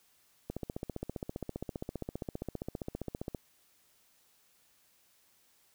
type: click train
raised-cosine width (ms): 2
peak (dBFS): -23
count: 44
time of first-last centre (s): 0.5-3.348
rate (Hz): 15.1
effects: white hiss -68 dBFS RMS until 5.74 s